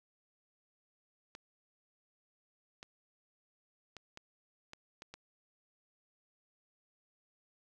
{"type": "clicks", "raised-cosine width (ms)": 0.2, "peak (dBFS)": -30, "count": 7, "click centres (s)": [1.351, 2.829, 3.967, 4.174, 4.734, 5.021, 5.14], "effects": []}